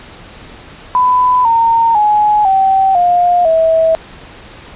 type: tone with pitch steps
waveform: sine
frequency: 1000 / 917 / 840.9 / 771.1 / 707.1 / 648.4 Hz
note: B5 / A#5 / G#5 / G5 / F5 / E5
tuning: +21 / -29 / +21 / -29 / +21 / -29 cents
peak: -7 dBFS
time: 0.95-3.95 s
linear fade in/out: 0 ms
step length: 500 ms
effects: pink hiss -35 dBFS RMS until 4.75 s + resampled to 8000 Hz